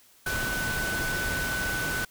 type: tone in noise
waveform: sine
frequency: 1500 Hz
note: F#6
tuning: 23 cents sharp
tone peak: -29 dBFS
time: 0.26-2.05 s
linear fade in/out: 5 ms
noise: pink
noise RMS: -32 dBFS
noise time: 0.26-2.05 s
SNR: 0 dB
effects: white hiss -58 dBFS RMS until 2.1 s